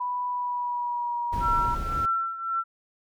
sine tone with pitch glide, 987 to 955 Hz, B5 to A#5, -1 to +42 cents, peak -26 dBFS, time 0-1.75 s, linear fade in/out 10 ms, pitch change -57 cents, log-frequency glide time 0.28-1.19 s
brown noise, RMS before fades -31 dBFS, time 1.32-2.06 s, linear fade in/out 10 ms
sine tone with tremolo, 1347 Hz, E6, 37 cents sharp, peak -21 dBFS, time 1.4-2.64 s, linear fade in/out 50 ms, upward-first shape triangle, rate 1.8 Hz, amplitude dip 80%
effects none

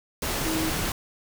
sine tone in noise, 318.8 Hz, D#4, 42 cents sharp, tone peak -26 dBFS, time 0.46-0.7 s, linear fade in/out 2 ms, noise pink, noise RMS -28 dBFS, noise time 0.22-0.92 s, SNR -1 dB, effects none

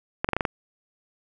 clicks, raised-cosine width 0.5 ms, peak -8 dBFS, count 6, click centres 0.245 / 0.289 / 0.333 / 0.366 / 0.408 / 0.452 s, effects none

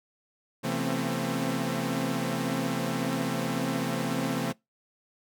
sawtooth tone cluster, 133 / 169.4 / 224 / 251.5 / 267.8 Hz, C3 / E3 / A3 / B3 / C4, +29 / +48 / +31 / +32 / +40 cents, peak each -31 / -30 / -29 / -32 / -29 dBFS, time 0.63-4.53 s, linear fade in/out 20 ms, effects noise-tail reverb RT60 0.2 s tail -24 dB re dry

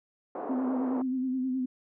pink band-pass noise, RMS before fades -37 dBFS, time 0.35-1.02 s, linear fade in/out 2 ms, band 320 to 970 Hz, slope 24 dB/octave
sine tone with vibrato, 258.2 Hz, C4, 23 cents flat, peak -27 dBFS, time 0.49-1.66 s, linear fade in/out 10 ms, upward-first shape sine, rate 9.5 Hz, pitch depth 42 cents each way
effects none

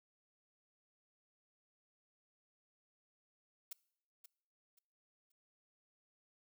blue noise with echo, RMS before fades -45 dBFS, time 3.71-3.73 s, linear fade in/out 5 ms, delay 530 ms, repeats 3, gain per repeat -11 dB, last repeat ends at 5.32 s, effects noise-tail reverb RT60 0.7 s tail -23 dB re dry

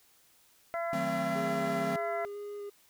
harmonic tone, 338.1 Hz, E4, 44 cents sharp, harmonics 2 / 3 / 4 / 5 / 6, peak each -32 / -45 / -39 / -49 / -42 dBFS, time 0.74-2.25 s, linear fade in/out 0 ms
square chord, D# diminished seventh, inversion none, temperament equal, 155.56 / 185 / 220 / 261.6 Hz, D#3 / F#3 / A3 / C4, 0 / 0 / 0 / 0 cents, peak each -41 / -39 / -40 / -38 dBFS, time 0.93-1.96 s, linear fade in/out 2 ms
triangle tone with vibrato, 409 Hz, G#4, 26 cents flat, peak -36 dBFS, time 1.35-2.7 s, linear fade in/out 10 ms, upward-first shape square, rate 2 Hz, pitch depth 9 cents each way
effects white hiss -64 dBFS RMS until 2.89 s

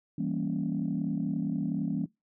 sine chord, E diminished seventh, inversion none, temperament equal, 164.81 / 196 / 233.1 / 277.2 Hz, E3 / G3 / Bb3 / Db4, 0 / 0 / 0 / 0 cents, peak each -33 dBFS, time 0.18-2.06 s, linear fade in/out 5 ms, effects noise-tail reverb RT60 0.2 s tail -23 dB re dry + tanh soft clip ceiling -20 dBFS

